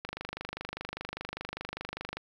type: click train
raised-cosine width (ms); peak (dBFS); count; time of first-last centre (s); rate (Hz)
0.3; -20; 54; 0.05-2.17; 25
effects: 9-bit